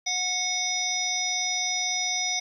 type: harmonic tone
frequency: 731 Hz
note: F#5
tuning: 21 cents flat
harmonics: 1 / 3 / 5 / 7 / 8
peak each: -35 / -31 / -32 / -31 / -29 dBFS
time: 0.06-2.4 s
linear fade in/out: 10 ms
effects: 10-bit